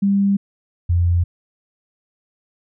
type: tone pair in turn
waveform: sine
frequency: 198.7 / 86.79 Hz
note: G3 / F2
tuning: +24 / -10 cents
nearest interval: octave + major second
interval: 1434 cents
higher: first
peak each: -13 dBFS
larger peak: neither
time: 0.02-0.37 / 0.89-1.24 s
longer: neither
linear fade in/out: 10 ms
effects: none